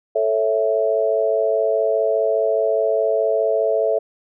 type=chord; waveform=sine; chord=A major; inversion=none; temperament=equal; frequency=440 / 554.4 / 659.3 Hz; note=A4 / C#5 / E5; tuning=0 / 0 / 0 cents; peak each=-20 / -22 / -19 dBFS; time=0.15-3.99 s; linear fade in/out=10 ms; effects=none